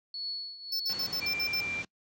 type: tone with tremolo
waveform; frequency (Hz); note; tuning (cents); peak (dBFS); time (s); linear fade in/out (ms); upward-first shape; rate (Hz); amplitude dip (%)
sine; 4400; C#8; -14; -32; 0.14-1.27; 2; triangle; 1.7; 80
type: tone bursts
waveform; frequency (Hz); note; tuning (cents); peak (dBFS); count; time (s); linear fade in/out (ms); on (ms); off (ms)
square; 5290; E8; +5; -30; 7; 0.72-1.607; 5; 77; 58
type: low-pass noise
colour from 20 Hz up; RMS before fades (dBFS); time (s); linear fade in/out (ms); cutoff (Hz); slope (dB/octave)
pink; -43; 0.89-1.85; 5; 7000; 48
type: tone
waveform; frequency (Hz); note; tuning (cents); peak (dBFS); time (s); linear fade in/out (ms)
sine; 2367; D7; +13; -31; 1.21-1.83; 20
effects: noise-tail reverb RT60 0.1 s tail -24 dB re dry + high-pass 100 Hz 12 dB/octave